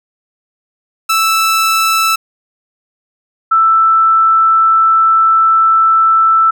sawtooth / sine tone pair in turn, 1318.5 / 1324.5 Hz, E6 / E6, 0 / +8 cents, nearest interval unison, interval 8 cents, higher second, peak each -6 dBFS, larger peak neither, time 1.09-2.16 / 3.51-6.51 s, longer second, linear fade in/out 10 ms, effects none

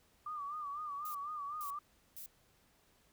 sine tone with vibrato, 1179 Hz, D6, 6 cents sharp, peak -39 dBFS, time 0.26-1.79 s, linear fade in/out 5 ms, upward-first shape sine, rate 4 Hz, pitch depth 86 cents each way
violet noise bursts, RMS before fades -48 dBFS, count 3, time 1.05-2.261 s, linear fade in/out 2 ms, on 97 ms, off 460 ms
effects pink hiss -70 dBFS RMS until 3.12 s

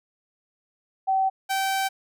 sine / sawtooth tone pair in turn, 767 / 774.1 Hz, G5 / G5, -38 / -22 cents, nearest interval unison, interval 16 cents, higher second, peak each -19 dBFS, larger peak neither, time 1.07-1.3 / 1.49-1.89 s, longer second, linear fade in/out 20 ms, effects none

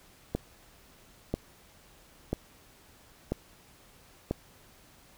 click train, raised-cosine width 2 ms, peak -15 dBFS, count 5, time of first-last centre 0.35-4.31 s, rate 1.01 Hz, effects pink hiss -58 dBFS RMS until 5.17 s

